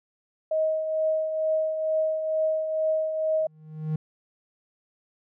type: tone with tremolo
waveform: sine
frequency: 630 Hz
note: D#5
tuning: 21 cents sharp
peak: -20 dBFS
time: 0.51-3.47 s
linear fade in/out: 5 ms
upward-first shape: triangle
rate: 2.2 Hz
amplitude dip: 55%
type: tone with exponential growth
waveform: triangle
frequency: 155.56 Hz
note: D#3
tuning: in tune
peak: -20 dBFS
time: 3.4-3.96 s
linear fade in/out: 5 ms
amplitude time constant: 120 ms
effects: none